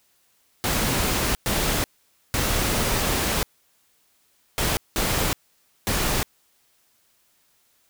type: noise bursts at uneven times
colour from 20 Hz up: pink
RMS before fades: -23 dBFS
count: 6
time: 0.64-1.35 / 1.46-1.84 / 2.34-3.43 / 4.58-4.77 / 4.96-5.33 / 5.87-6.23 s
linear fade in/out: 0 ms
effects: white hiss -64 dBFS RMS until 7.89 s